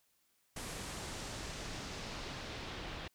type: noise with low-pass filter sweep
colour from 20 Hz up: pink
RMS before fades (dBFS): -44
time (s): 0.56-3.08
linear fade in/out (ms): 5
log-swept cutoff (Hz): 10000 to 3400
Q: 1.2
effects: white hiss -75 dBFS RMS until 3.14 s